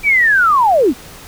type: linear sweep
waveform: sine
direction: down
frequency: 2362 to 209.6 Hz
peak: -8 dBFS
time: 0.03-0.94 s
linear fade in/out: 50 ms
effects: pink hiss -36 dBFS RMS until 1.27 s